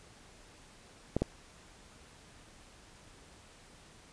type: clicks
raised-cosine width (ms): 2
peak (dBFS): -15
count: 2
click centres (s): 1.166 / 1.22
effects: pink hiss -57 dBFS RMS until 4.12 s + resampled to 22050 Hz